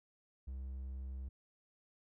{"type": "tone", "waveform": "triangle", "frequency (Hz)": 65.7, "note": "C2", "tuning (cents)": 8, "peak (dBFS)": -39, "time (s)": [0.47, 1.29], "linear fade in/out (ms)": 10, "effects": []}